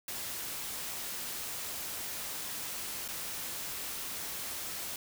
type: noise with dropouts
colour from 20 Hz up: white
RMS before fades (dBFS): -39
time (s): 0.08-4.96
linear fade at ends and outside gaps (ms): 2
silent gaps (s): 3.079-3.086
effects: none